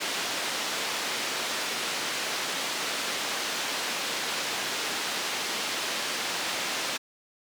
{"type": "band-pass noise", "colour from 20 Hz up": "white", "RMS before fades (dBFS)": -31, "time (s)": [0, 6.98], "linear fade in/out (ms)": 20, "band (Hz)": [240, 4700], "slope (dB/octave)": 12, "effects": []}